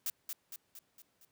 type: noise with echo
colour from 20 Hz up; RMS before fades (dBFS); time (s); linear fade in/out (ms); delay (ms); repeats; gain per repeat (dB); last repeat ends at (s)
blue; -35; 0.06-0.1; 2; 230; 5; -5; 1.25
effects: pink hiss -75 dBFS RMS until 1.31 s + high-pass 100 Hz 12 dB/octave